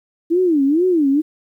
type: tone with vibrato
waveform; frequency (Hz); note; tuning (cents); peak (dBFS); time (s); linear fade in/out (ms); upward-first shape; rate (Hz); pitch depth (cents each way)
sine; 317.6; D#4; +36; -12; 0.3-1.22; 20; sine; 2.2; 270
effects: 9-bit